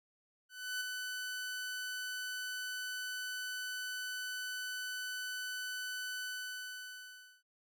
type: tone with ADSR envelope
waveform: sawtooth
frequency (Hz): 1500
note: F#6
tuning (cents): +23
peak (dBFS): -31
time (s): 0.49-7.43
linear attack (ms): 320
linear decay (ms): 6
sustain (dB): -4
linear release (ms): 1200
effects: none